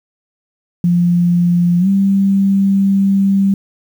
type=tone with pitch glide; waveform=sine; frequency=174.61 to 195.99 Hz; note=F3 to G3; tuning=0 to 0 cents; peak=-9 dBFS; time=0.84-3.54 s; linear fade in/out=2 ms; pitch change=+200 cents; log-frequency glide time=1.79-1.88 s; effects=7-bit